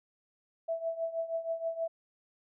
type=tone with tremolo; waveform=sine; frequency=659.3 Hz; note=E5; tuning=in tune; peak=-28 dBFS; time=0.68-1.88 s; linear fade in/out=10 ms; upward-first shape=triangle; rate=6.3 Hz; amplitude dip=85%; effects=none